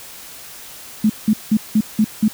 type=tone bursts; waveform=sine; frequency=215.4 Hz; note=A3; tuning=37 cents flat; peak=-10 dBFS; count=6; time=1.04-2.282 s; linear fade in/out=5 ms; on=57 ms; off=180 ms; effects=white hiss -37 dBFS RMS until 2.33 s